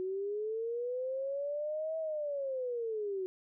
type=linear two-way sweep; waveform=sine; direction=up then down; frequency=367 to 647 to 367 Hz; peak=-33 dBFS; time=0-3.26 s; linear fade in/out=0 ms; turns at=1.98 s; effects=none